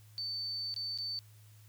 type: tone with dropouts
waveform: sine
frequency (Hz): 4540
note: C#8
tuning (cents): +41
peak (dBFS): -35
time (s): 0.18-1.19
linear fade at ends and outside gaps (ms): 0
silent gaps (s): 0.741-0.763 / 0.976-0.986
effects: added 106 Hz sine -55 dBFS peak until 1.68 s + white hiss -65 dBFS RMS until 1.68 s